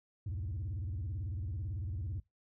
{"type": "tone with vibrato", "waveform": "sine", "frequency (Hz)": 89.1, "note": "F2", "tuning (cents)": 35, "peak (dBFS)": -33, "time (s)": [0.26, 2.2], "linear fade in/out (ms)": 5, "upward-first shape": "square", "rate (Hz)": 18, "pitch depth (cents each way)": 290, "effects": ["noise-tail reverb RT60 0.2 s tail -23 dB re dry", "tanh soft clip ceiling -34 dBFS"]}